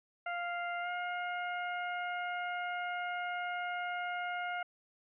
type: tone with pitch glide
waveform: 20% pulse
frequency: 698.5 to 711.1 Hz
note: F5 to F5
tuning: 0 to +31 cents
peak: -30 dBFS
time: 0.26-4.63 s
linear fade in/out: 5 ms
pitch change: +31 cents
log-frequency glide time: 0.81-0.89 s
effects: resampled to 8000 Hz